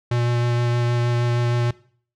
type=tone with vibrato; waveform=square; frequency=120 Hz; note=B2; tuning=49 cents flat; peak=-19 dBFS; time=0.11-1.71 s; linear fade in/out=5 ms; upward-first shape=sine; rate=6.4 Hz; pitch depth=11 cents each way; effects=noise-tail reverb RT60 0.5 s tail -20 dB re dry + low-pass 5000 Hz 12 dB/octave